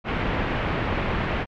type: low-pass noise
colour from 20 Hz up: pink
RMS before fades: -25 dBFS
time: 0.04-1.46 s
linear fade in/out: 50 ms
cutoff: 2700 Hz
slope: 24 dB/octave
effects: MP3 96 kbps